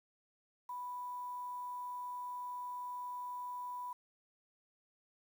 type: tone with quantisation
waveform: sine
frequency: 987.8 Hz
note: B5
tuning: in tune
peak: -40 dBFS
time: 0.69-3.93 s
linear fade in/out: 5 ms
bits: 10
effects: none